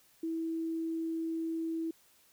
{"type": "tone", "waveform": "sine", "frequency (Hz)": 326.5, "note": "E4", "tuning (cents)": -17, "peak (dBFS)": -32, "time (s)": [0.23, 1.91], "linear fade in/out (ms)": 5, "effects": ["white hiss -65 dBFS RMS until 2.32 s"]}